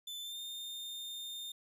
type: tone with pitch glide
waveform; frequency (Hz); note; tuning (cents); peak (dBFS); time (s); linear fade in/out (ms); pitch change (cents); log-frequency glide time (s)
40% pulse; 3520 to 3632; A7 to A#7; 0 to -46; -40; 0.07-1.52; 5; +54; 0.21-0.39
effects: none